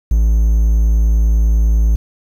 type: tone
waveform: triangle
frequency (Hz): 55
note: A1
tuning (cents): 0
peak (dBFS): -7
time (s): 0.11-1.96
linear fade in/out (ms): 5
effects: 7-bit